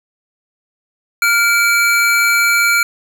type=tone pair together; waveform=square; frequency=1404 / 2305 Hz; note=F6 / D7; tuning=+9 / -33 cents; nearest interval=major sixth; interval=858 cents; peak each=-14 dBFS; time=1.22-2.83 s; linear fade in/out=2 ms; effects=none